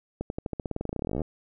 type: accelerating click train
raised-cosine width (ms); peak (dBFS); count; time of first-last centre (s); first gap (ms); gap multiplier
2; -17; 27; 0.21-1.217; 91; 0.92
effects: none